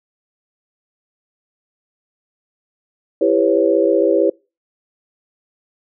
sine chord, C# half-diminished seventh, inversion first, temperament just, 332.6 / 399.1 / 498.9 / 554.4 Hz, E4 / G4 / B4 / C#5, +16 / +31 / +17 / 0 cents, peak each -17 dBFS, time 3.21-4.3 s, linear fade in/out 5 ms, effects noise-tail reverb RT60 0.3 s tail -26 dB re dry

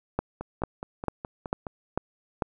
two click trains, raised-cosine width 1 ms, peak -20 / -11 dBFS, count 7 / 6, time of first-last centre 0.41-1.668 / 0.19-2.422 s, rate 4.77 / 2.24 Hz, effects none

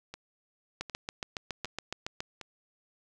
two click trains, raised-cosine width 0.2 ms, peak -17 / -24 dBFS, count 11 / 4, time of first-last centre 0.81-2.205 / 0.14-2.413 s, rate 7.17 / 1.32 Hz, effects none

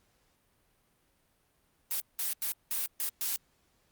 blue noise bursts at uneven times, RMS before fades -32 dBFS, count 6, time 1.91-2 / 2.19-2.33 / 2.42-2.52 / 2.71-2.86 / 3-3.09 / 3.21-3.36 s, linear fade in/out 0 ms, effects pink hiss -71 dBFS RMS until 3.91 s + Opus 48 kbps

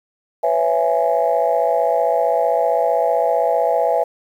sine chord, C# minor seventh, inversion third, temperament just, 498.9 / 554.4 / 665.2 / 831.5 Hz, B4 / C#5 / E5 / G#5, +17 / 0 / +16 / +2 cents, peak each -20 / -21 / -17 / -20 dBFS, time 0.43-4.04 s, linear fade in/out 10 ms, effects tanh soft clip ceiling -5 dBFS + 8-bit

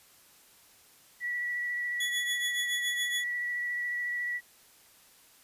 sine tone with vibrato, 1944 Hz, B6, 28 cents flat, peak -30 dBFS, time 1.2-4.41 s, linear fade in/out 50 ms, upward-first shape sine, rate 14 Hz, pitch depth 13 cents each way
sawtooth tone with tremolo, 3396 Hz, G#7, 38 cents sharp, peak -26 dBFS, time 2-3.24 s, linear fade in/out 5 ms, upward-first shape triangle, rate 7.1 Hz, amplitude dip 85%
effects white hiss -59 dBFS RMS until 5.43 s + resampled to 32000 Hz

